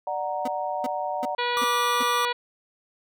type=chord; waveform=sine; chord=D augmented; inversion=none; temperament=equal with one note detuned; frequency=591.8 / 740 / 932.3 Hz; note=D5 / F#5 / A#5; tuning=+13 / 0 / 0 cents; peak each=-31 / -29 / -31 dBFS; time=0.07-1.35 s; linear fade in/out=2 ms
type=tone bursts; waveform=30% pulse; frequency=253 Hz; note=B3; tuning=42 cents sharp; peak=-26 dBFS; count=5; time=0.45-2.03 s; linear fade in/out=5 ms; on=28 ms; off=360 ms
type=harmonic tone; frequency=485.3 Hz; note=B4; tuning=30 cents flat; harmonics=1 / 2 / 3 / 4 / 5 / 6 / 7 / 8 / 9; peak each=-30 / -27 / -33 / -33 / -34 / -38 / -34 / -39 / -39 dBFS; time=1.38-2.33 s; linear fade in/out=10 ms
type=tone; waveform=square; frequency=1173 Hz; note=D6; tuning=2 cents flat; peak=-25 dBFS; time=1.57-2.25 s; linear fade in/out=0 ms
effects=none